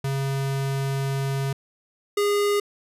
square tone pair in turn, 136.6 / 409.3 Hz, C#3 / G#4, -25 / -25 cents, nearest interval octave + perfect fifth, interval 1900 cents, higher second, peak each -24 / -20 dBFS, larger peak second, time 0.04-1.53 / 2.17-2.6 s, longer first, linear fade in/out 5 ms, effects resampled to 32000 Hz

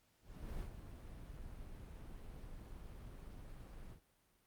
brown noise with ADSR envelope, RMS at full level -43 dBFS, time 0.21-4.01 s, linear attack 390 ms, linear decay 99 ms, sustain -8 dB, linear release 96 ms, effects pink hiss -75 dBFS RMS until 4.46 s + Opus 48 kbps

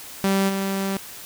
sawtooth tone with level steps, 194.7 Hz, G3, 12 cents flat, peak -14 / -19 dBFS, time 0.24-0.97 s, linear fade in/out 0 ms, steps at 0.48 s, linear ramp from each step 20 ms, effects white hiss -39 dBFS RMS until 1.25 s

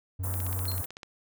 triangle tone with vibrato, 91.9 Hz, F#2, 11 cents flat, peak -28 dBFS, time 0.19-0.82 s, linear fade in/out 10 ms, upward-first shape square, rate 2.8 Hz, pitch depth 8 cents each way
white band-stop noise, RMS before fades -36 dBFS, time 0.23-0.86 s, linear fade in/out 10 ms, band 1300 to 9700 Hz, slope 24 dB/octave
click train, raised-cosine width 0.2 ms, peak -24 dBFS, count 12, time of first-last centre 0.34-1.032 s, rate 15.9 Hz
45% pulse tone with exponential decay, 4200 Hz, C8, 6 cents sharp, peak -29 dBFS, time 0.68-0.82 s, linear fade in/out 2 ms, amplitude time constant 30 ms
effects none

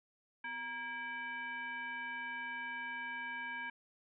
sine tone with frequency modulation, 1628 Hz, G#6, 35 cents flat, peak -39 dBFS, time 0.44-3.7 s, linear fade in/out 5 ms, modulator 688 Hz, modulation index 1.1, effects none

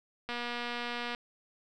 click train, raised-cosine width 0.3 ms, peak -21 dBFS, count 207, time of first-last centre 0.29-1.148 s, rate 240 Hz, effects none

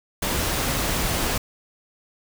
pink noise, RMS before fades -24 dBFS, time 0.22-1.38 s, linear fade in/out 5 ms, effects none

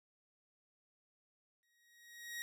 sawtooth tone with exponential growth, 1891 Hz, A#6, 24 cents sharp, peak -36 dBFS, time 1.63-2.42 s, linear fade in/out 0 ms, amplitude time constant 170 ms, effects none

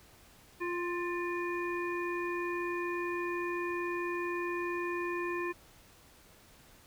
harmonic tone with a mistuned harmonic, 349.2 Hz, F4, in tune, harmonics 1 / 3 / 5 / 7, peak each -34 / -39 / -41 / -42 dBFS, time 0.6-5.53 s, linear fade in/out 20 ms, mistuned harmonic 5, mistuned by +27 cents, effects pink hiss -59 dBFS RMS until 6.86 s

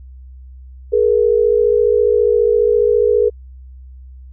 sine tone pair together, 422.2 / 476.9 Hz, G#4 / A#4, +29 / +39 cents, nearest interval major second, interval 210 cents, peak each -13 dBFS, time 0.92-3.3 s, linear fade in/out 20 ms, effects added 64 Hz sine -34 dBFS peak until 4.32 s

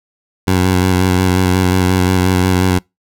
15% pulse tone with vibrato, 92 Hz, F#2, 9 cents flat, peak -4 dBFS, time 0.47-2.79 s, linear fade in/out 10 ms, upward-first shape square, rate 5.6 Hz, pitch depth 23 cents each way, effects noise-tail reverb RT60 0.2 s tail -26 dB re dry

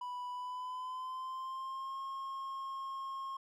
triangle tone with pitch glide, 987.8 to 1077.2 Hz, B5 to C#6, 0 to -50 cents, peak -37 dBFS, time 0.01-3.37 s, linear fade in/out 5 ms, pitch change +150 cents, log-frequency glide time 0.31-2 s, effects none

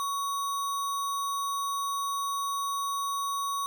sine tone with sample-and-hold, 1120 Hz, C#6, 18 cents sharp, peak -28 dBFS, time 0-3.66 s, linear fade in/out 0 ms, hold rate 4900 Hz, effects none

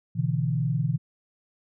sine tone cluster, 121.9 / 142 / 163.2 Hz, B2 / C#3 / E3, -22 / +42 / -17 cents, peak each -27 dBFS, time 0.15-0.98 s, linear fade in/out 20 ms, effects none

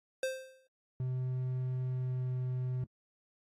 square tone with exponential decay, 523.3 Hz, C5, in tune, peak -30 dBFS, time 0.23-0.67 s, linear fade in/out 2 ms, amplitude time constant 94 ms
triangle tone with pitch glide, 127.9 to 127.02 Hz, C3 to B2, -39 to +49 cents, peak -30 dBFS, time 1-2.84 s, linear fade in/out 2 ms, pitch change -12 cents, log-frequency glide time 1.88-2.33 s
effects AAC 32 kbps

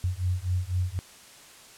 sine beating tone pair, 88.9 / 92.9 Hz, F2 / F#2, +31 / +7 cents, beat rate 4 Hz, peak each -28 / -28 dBFS, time 0.04-0.99 s, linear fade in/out 0 ms, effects white hiss -50 dBFS RMS until 1.77 s + low-pass 10000 Hz 12 dB/octave

